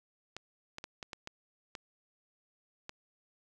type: clicks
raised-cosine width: 0.2 ms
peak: -24 dBFS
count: 8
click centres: 0.366 / 0.784 / 0.841 / 1.028 / 1.132 / 1.274 / 1.752 / 2.894 s
effects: none